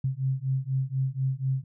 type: beating tone pair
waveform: sine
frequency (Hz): 130.81 / 134.91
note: C3 / C#3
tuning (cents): 0 / -47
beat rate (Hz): 4.1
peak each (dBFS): -28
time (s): 0.04-1.64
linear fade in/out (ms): 5
effects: none